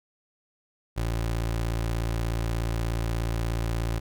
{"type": "tone", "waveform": "25% pulse", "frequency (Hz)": 56.7, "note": "A#1", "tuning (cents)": -47, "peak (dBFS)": -22, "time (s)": [0.96, 4], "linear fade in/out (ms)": 20, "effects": []}